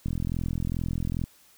click train, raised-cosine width 5 ms, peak -17 dBFS, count 51, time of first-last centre 0.06-1.239 s, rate 42.4 Hz, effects white hiss -58 dBFS RMS until 1.57 s

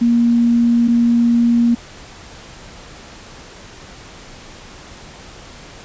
sine tone pair in turn, 235.8 / 235.8 Hz, A#3 / A#3, +20 / +20 cents, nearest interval unison, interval 0 cents, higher neither, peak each -10 dBFS, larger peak neither, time 0.01-0.88 / 0.88-1.75 s, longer neither, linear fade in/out 10 ms, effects pink hiss -38 dBFS RMS until 5.84 s + resampled to 16000 Hz

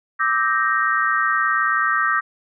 sine chord, E half-diminished seventh, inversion third, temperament equal with one note detuned, 1174.7 / 1293.6 / 1568 / 1864.7 Hz, D6 / E6 / G6 / Bb6, 0 / -33 / 0 / 0 cents, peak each -22 dBFS, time 0.19-2.21 s, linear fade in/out 20 ms, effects none

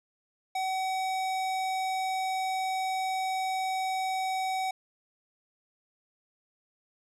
sine tone with hard clipping, 757 Hz, F#5, 39 cents sharp, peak -30 dBFS, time 0.55-4.71 s, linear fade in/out 5 ms, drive 18 dB, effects none

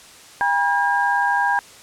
sine tone cluster, 805 / 963 / 1616 Hz, G5 / B5 / G#6, +46 / -44 / -48 cents, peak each -21 / -21 / -20 dBFS, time 0.41-1.59 s, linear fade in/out 0 ms, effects white hiss -44 dBFS RMS until 1.82 s + low-pass 9000 Hz 12 dB/octave

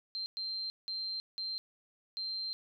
sine tone bursts at uneven times, 4147 Hz, C8, 16 cents flat, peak -35 dBFS, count 5, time 0.15-0.26 / 0.37-0.7 / 0.88-1.2 / 1.38-1.58 / 2.17-2.53 s, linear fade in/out 0 ms, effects none

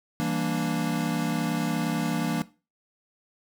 square chord, E half-diminished seventh, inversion none, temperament equal, 164.81 / 196 / 233.1 / 293.7 Hz, E3 / G3 / Bb3 / D4, 0 / 0 / 0 / 0 cents, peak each -31 / -35 / -30 / -31 dBFS, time 0.2-2.42 s, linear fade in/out 0 ms, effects noise-tail reverb RT60 0.3 s tail -17 dB re dry

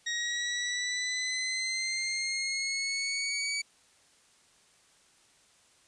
20% pulse linear sweep, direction up, 1881 to 2280 Hz, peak -25 dBFS, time 0.06-3.62 s, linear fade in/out 10 ms, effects white hiss -63 dBFS RMS until 5.87 s + resampled to 22050 Hz

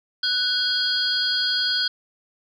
sine tone cluster, 1489 / 3270 / 4270 / 4789 Hz, F#6 / G#7 / C8 / D8, +11 / -28 / +34 / +33 cents, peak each -26 / -26 / -25 / -24 dBFS, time 0.23-1.88 s, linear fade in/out 5 ms, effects tanh soft clip ceiling -9 dBFS

